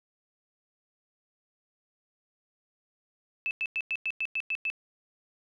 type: tone bursts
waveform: sine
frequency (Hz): 2622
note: E7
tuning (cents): -10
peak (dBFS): -27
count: 9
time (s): 3.46-4.701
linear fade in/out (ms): 0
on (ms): 49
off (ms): 100
effects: none